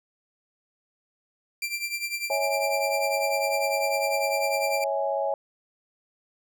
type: tone with tremolo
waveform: sawtooth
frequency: 2361 Hz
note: D7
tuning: 9 cents sharp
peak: -22 dBFS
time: 1.62-4.84 s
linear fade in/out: 2 ms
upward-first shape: triangle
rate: 10 Hz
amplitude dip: 80%
type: chord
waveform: sine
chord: C# minor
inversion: none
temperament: equal with one note detuned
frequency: 554.4 / 650.9 / 830.6 Hz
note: C#5 / E5 / G#5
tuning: 0 / -22 / 0 cents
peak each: -27 / -29 / -29 dBFS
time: 2.3-5.34 s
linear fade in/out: 2 ms
effects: none